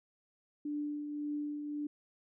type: tone with tremolo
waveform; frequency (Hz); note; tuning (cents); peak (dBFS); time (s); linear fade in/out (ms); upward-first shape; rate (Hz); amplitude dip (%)
sine; 294.7; D4; +6; -33; 0.65-1.87; 5; triangle; 1.8; 45
effects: none